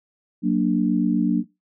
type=chord; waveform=sine; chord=Gb augmented; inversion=none; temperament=equal; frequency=185 / 233.1 / 293.7 Hz; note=Gb3 / Bb3 / D4; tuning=0 / 0 / 0 cents; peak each=-21 dBFS; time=0.42-1.44 s; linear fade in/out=50 ms; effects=noise-tail reverb RT60 0.2 s tail -18 dB re dry